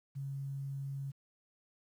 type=tone with quantisation; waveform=sine; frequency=137.8 Hz; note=C#3; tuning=10 cents flat; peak=-37 dBFS; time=0.15-1.12 s; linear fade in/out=20 ms; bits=11; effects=none